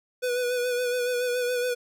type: tone with vibrato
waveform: square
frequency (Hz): 493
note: B4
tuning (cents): -3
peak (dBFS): -25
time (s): 0.22-1.75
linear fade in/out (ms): 20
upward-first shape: sine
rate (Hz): 7.1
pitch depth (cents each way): 32
effects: none